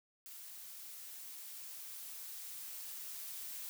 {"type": "noise with level ramp", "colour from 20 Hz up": "blue", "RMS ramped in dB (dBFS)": [-51, -45], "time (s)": [0.26, 3.69], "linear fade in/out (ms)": 0, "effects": []}